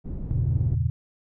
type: low-pass noise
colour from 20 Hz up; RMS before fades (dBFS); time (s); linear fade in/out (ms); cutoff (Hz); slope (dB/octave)
pink; -32; 0.04-0.76; 20; 190; 12
type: chord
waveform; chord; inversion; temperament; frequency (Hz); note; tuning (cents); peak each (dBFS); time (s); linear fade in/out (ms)
sine; E diminished seventh; none; just; 82.41 / 98.89 / 118.67 / 142.4; E2 / G2 / Bb2 / Db3; 0 / +16 / +31 / +47; -26 / -29 / -25 / -28; 0.31-0.9; 0
effects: none